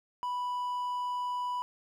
triangle tone, 987 Hz, B5, 1 cent flat, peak -29 dBFS, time 0.23-1.62 s, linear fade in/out 0 ms, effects none

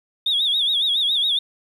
sine tone with vibrato, 3535 Hz, A7, 7 cents sharp, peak -16 dBFS, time 0.26-1.39 s, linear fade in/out 5 ms, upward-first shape sine, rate 7.2 Hz, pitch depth 130 cents each way, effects tanh soft clip ceiling -13 dBFS + 9-bit

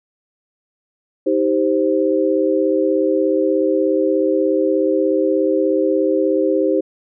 sine chord, C minor, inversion first, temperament equal with one note detuned, 315.3 / 392 / 523.3 Hz, Eb4 / G4 / C5, +23 / 0 / 0 cents, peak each -18 dBFS, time 1.26-6.81 s, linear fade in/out 10 ms, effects none

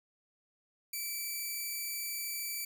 5% pulse tone, 2319 Hz, D7, 22 cents flat, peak -26 dBFS, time 0.93-2.65 s, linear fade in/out 5 ms, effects none

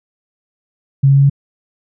sine tone with pitch steps, 137.1 / 137.97 / 138.85 / 139.74 Hz, C#3 / C#3 / C#3 / C#3, -19 / -8 / +3 / +14 cents, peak -6 dBFS, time 1.03-1.298 s, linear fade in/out 10 ms, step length 67 ms, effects none

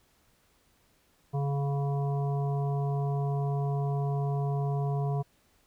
harmonic tone, 140.7 Hz, C#3, 26 cents sharp, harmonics 1 / 3 / 5 / 7 / 8, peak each -27 / -37 / -38 / -43 / -52 dBFS, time 1.33-5.23 s, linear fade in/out 20 ms, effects pink hiss -67 dBFS RMS until 5.66 s

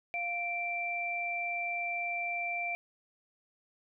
sine tone pair together, 698.4 / 2349 Hz, F5 / D7, 0 / 0 cents, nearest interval octave + major sixth, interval 2100 cents, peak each -37 / -33 dBFS, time 0.14-2.75 s, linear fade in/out 0 ms, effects none

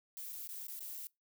violet noise with dropouts, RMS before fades -45 dBFS, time 0.17-1.07 s, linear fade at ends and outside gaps 0 ms, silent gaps 0.324-0.329 / 0.474-0.49 / 0.668-0.683 / 0.793-0.806 s, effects noise-tail reverb RT60 0.2 s tail -24 dB re dry

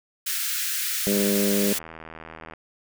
white high-pass noise, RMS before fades -27 dBFS, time 0.26-1.79 s, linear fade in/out 10 ms, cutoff 1400 Hz, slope 48 dB/octave
harmonic tone, 100.9 Hz, G#2, 49 cents flat, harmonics 2 / 3 / 4 / 5 / 6, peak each -23 / -31 / -26 / -30 / -34 dBFS, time 1.07-1.73 s, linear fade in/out 0 ms
click train, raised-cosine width 0.5 ms, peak -24 dBFS, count 115, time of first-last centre 1.12-2.536 s, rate 80.5 Hz
effects none

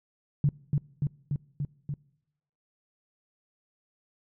sine tone with echo, 143.6 Hz, D3, 39 cents flat, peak -19 dBFS, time 0.44-0.49 s, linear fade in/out 2 ms, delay 290 ms, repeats 5, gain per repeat -2 dB, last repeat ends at 1.94 s, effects noise-tail reverb RT60 0.9 s tail -24 dB re dry

